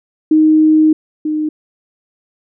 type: tone pair in turn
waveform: sine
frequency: 311.4 / 306.9 Hz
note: D#4 / D#4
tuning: +2 / -24 cents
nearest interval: unison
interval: 26 cents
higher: first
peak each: -6 / -14 dBFS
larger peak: first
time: 0.31-0.93 / 1.25-1.49 s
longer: first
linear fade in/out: 5 ms
effects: none